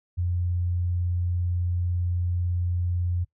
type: tone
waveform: sine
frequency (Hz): 88.2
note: F2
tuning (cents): +18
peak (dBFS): -23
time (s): 0.17-3.25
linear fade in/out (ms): 20
effects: noise-tail reverb RT60 0.1 s tail -20 dB re dry